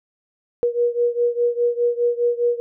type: beating tone pair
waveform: sine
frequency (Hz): 477.2 / 482.1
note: A#4 / B4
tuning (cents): +41 / -42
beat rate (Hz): 4.9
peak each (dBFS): -19 / -21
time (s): 0.63-2.6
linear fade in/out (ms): 0
effects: none